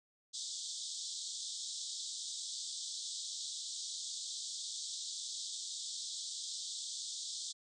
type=band-pass noise; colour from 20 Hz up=pink; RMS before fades=-43 dBFS; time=0.33-7.53 s; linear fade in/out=20 ms; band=3400 to 8400 Hz; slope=96 dB/octave; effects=none